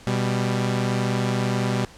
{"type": "tone pair together", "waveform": "sawtooth", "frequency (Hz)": [124.2, 197.16], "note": ["B2", "G3"], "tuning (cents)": [10, 10], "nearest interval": "minor sixth", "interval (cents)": 800, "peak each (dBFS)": [-19, -21], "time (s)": [0.07, 1.85], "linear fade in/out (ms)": 0, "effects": ["pink hiss -47 dBFS RMS until 1.97 s", "low-pass 8000 Hz 12 dB/octave"]}